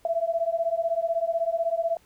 sine beating tone pair, 659.3 / 675.3 Hz, E5 / E5, 0 / +42 cents, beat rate 16 Hz, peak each -26 dBFS, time 0.05-1.97 s, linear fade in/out 2 ms, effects pink hiss -61 dBFS RMS until 2.05 s

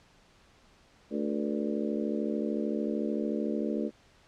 harmonic tone with a mistuned harmonic, 73.42 Hz, D2, in tune, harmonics 3 / 4 / 5 / 6 / 7 / 8, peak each -32 / -34 / -36 / -38 / -39 / -40 dBFS, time 1.1-3.91 s, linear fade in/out 50 ms, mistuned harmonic 7, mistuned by -84 cents, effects pink hiss -61 dBFS RMS until 4.27 s + low-pass 6000 Hz 12 dB/octave

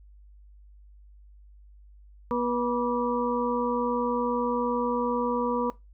harmonic tone with a mistuned harmonic, 242.4 Hz, B3, 32 cents flat, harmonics 1 / 2 / 4 / 5, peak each -29 / -28 / -30 / -34 dBFS, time 2.31-5.7 s, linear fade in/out 0 ms, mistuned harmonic 5, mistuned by -66 cents, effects noise-tail reverb RT60 0.2 s tail -19 dB re dry + added 50 Hz sine -49 dBFS peak until 5.93 s

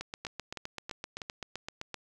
two click trains, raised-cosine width 0.2 ms, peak -20 / -21 dBFS, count 16 / 4, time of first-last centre 0.01-1.943 / 0.25-1.218 s, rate 7.76 / 3.1 Hz, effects none

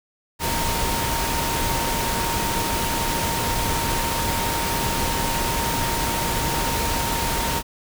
sine tone in noise, 924 Hz, A#5, 16 cents flat, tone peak -27 dBFS, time 0.39-7.63 s, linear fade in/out 50 ms, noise pink, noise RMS -24 dBFS, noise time 0.39-7.63 s, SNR -6 dB, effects none

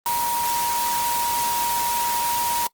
sine tone in noise, 949 Hz, A#5, 31 cents sharp, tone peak -21 dBFS, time 0.06-2.67 s, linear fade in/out 2 ms, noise white, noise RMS -27 dBFS, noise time 0.06-2.67 s, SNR +3 dB, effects noise-tail reverb RT60 0.1 s tail -21 dB re dry + Opus 24 kbps

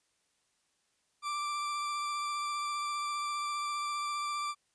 40% pulse tone with vibrato, 1174.7 Hz, D6, in tune, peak -32 dBFS, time 1.22-4.55 s, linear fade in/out 50 ms, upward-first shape sine, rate 15 Hz, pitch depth 13 cents each way, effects white hiss -75 dBFS RMS until 4.74 s + resampled to 22050 Hz

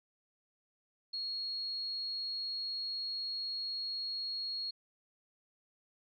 sine tone, 4304 Hz, C8, 48 cents sharp, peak -35 dBFS, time 1.13-4.71 s, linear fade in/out 10 ms, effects MP3 48 kbps

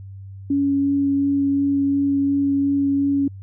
sine tone with vibrato, 279.4 Hz, C#4, 14 cents sharp, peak -16 dBFS, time 0.5-3.28 s, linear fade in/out 5 ms, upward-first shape sine, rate 2.8 Hz, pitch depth 8 cents each way, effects added 97 Hz sine -34 dBFS peak until 3.42 s

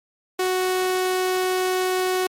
sawtooth tone, 370 Hz, F#4, in tune, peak -16 dBFS, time 0.39-2.27 s, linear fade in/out 5 ms, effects MP3 64 kbps

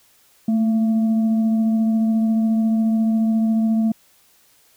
sine tone with frequency modulation, 221.4 Hz, A3, 11 cents sharp, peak -15 dBFS, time 0.48-3.92 s, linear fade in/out 5 ms, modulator 457 Hz, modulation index 0.24, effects white hiss -56 dBFS RMS until 4.76 s

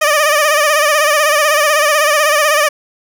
15% pulse tone with vibrato, 600 Hz, D5, 37 cents sharp, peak -3 dBFS, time 0.01-2.69 s, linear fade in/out 10 ms, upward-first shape sine, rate 16 Hz, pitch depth 76 cents each way, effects none

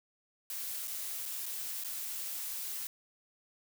blue noise with dropouts, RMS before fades -39 dBFS, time 0.5-2.87 s, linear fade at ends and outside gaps 1 ms, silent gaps 0.874-0.878 / 1.255-1.259 / 1.458-1.463 / 1.838-1.846 s, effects none

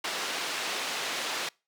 white band-pass noise, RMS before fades -33 dBFS, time 0.04-1.49 s, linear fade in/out 5 ms, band 320 to 4200 Hz, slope 12 dB/octave, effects noise-tail reverb RT60 0.3 s tail -26 dB re dry

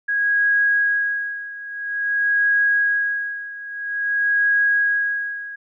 sine tone with tremolo, 1649 Hz, G#6, 13 cents flat, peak -14 dBFS, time 0.08-5.56 s, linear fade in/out 10 ms, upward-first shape sine, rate 0.5 Hz, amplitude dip 85%, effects none

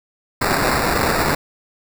violet noise with sample-and-hold, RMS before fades -18 dBFS, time 0.41-1.35 s, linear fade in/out 5 ms, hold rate 3150 Hz, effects none

